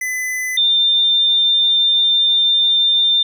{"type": "tone pair in turn", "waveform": ["square", "sine"], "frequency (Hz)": [2013, 3597], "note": ["B6", "A7"], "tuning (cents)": [33, 37], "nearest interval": "minor seventh", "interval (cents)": 1004, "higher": "second", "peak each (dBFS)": [-20, -11], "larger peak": "second", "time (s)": [[0.01, 0.57], [0.57, 3.23]], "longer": "second", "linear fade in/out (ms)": 5, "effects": []}